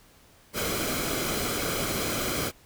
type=noise with comb filter; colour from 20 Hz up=pink; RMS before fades=-29 dBFS; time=0.53-2.52 s; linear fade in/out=50 ms; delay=1.1 ms; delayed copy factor=-0.55; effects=pink hiss -57 dBFS RMS until 2.65 s

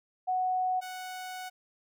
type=tone pair in turn; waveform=sine / sawtooth; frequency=740 / 740 Hz; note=F#5 / F#5; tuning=0 / 0 cents; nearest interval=unison; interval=0 cents; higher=neither; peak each=-26 / -34 dBFS; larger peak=first; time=0.27-0.81 / 0.81-1.5 s; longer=second; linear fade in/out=20 ms; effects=none

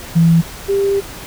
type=tone pair in turn; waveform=sine; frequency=166.1 / 396.2 Hz; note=E3 / G4; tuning=+13 / +18 cents; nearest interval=octave + minor third; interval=1505 cents; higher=second; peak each=-7 / -12 dBFS; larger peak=first; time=0.15-0.42 / 0.68-1.01 s; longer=second; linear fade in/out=20 ms; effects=added 50 Hz sine -41 dBFS peak until 1.26 s + pink hiss -32 dBFS RMS until 1.26 s

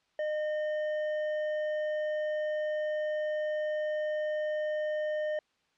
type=tone with hard clipping; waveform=sine; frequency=610 Hz; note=D#5; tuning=34 cents flat; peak=-31 dBFS; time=0.19-5.39 s; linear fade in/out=2 ms; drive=7 dB; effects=white hiss -72 dBFS RMS until 5.77 s + low-pass 4000 Hz 12 dB/octave

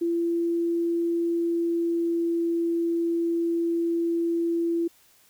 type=tone with pitch glide; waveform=sine; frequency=338.9 to 336.9 Hz; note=E4 to E4; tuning=+48 to +38 cents; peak=-22 dBFS; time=0.01-4.88 s; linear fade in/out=10 ms; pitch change=-10 cents; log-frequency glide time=1.23-2.47 s; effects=white hiss -59 dBFS RMS until 5.29 s

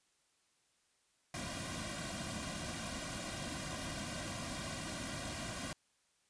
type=noise with comb filter; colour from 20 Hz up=pink; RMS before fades=-42 dBFS; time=1.34-5.73 s; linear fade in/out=2 ms; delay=2.3 ms; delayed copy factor=-0.95; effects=white hiss -75 dBFS RMS until 6.29 s + resampled to 22050 Hz

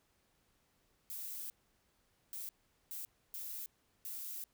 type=noise bursts at uneven times; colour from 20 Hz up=violet; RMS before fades=-44 dBFS; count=5; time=1.1-1.5 / 2.33-2.49 / 2.91-3.05 / 3.34-3.66 / 4.05-4.44 s; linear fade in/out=0 ms; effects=pink hiss -75 dBFS RMS until 4.53 s

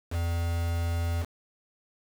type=tone with quantisation; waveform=triangle; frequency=84.8 Hz; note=E2; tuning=50 cents sharp; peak=-24 dBFS; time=0.1-1.26 s; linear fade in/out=50 ms; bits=6; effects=none

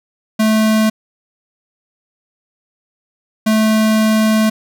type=tone pair in turn; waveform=square; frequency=217.9 / 217.9 Hz; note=A3 / A3; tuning=-17 / -17 cents; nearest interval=unison; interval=0 cents; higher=neither; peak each=-11 dBFS; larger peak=neither; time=0.39-0.9 / 3.46-4.5 s; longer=second; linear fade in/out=10 ms; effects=none

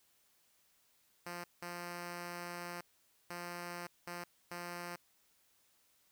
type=tone bursts at uneven times; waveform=5% pulse; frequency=174.61 Hz; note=F3; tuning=in tune; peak=-31 dBFS; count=5; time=1.26-1.44 / 1.62-2.81 / 3.3-3.87 / 4.07-4.24 / 4.51-4.96 s; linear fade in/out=5 ms; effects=white hiss -72 dBFS RMS until 6.11 s

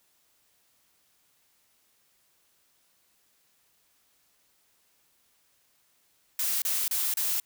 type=noise bursts; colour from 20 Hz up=blue; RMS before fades=-28 dBFS; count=4; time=6.39-7.4 s; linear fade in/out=2 ms; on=230 ms; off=30 ms; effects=white hiss -68 dBFS RMS until 7.45 s

